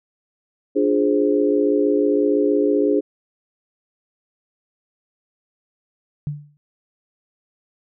sine chord, D half-diminished seventh, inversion none, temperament equal, 293.7 / 349.2 / 415.3 / 523.3 Hz, D4 / F4 / Ab4 / C5, 0 / 0 / 0 / 0 cents, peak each -19 / -24 / -18 / -24 dBFS, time 0.75-3.01 s, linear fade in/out 20 ms
sine tone with exponential decay, 146.83 Hz, D3, in tune, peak -19 dBFS, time 6.27-6.57 s, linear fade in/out 0 ms, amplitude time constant 64 ms
effects none

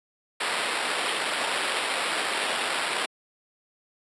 white noise with sample-and-hold, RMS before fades -27 dBFS, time 0.4-3.06 s, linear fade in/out 10 ms, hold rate 6300 Hz, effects high-pass 400 Hz 12 dB/octave + resampled to 24000 Hz

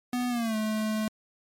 square tone with pitch glide, 246.9 to 216.2 Hz, B3 to A3, 0 to -30 cents, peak -27 dBFS, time 0.13-1.08 s, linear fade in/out 2 ms, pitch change -230 cents, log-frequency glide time 0.29-0.56 s, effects MP3 64 kbps

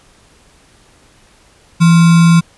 sine tone with sample-and-hold, 167.8 Hz, E3, 31 cents sharp, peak -4 dBFS, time 1.8-2.41 s, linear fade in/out 20 ms, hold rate 1225 Hz, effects pink hiss -48 dBFS RMS until 2.57 s + resampled to 24000 Hz

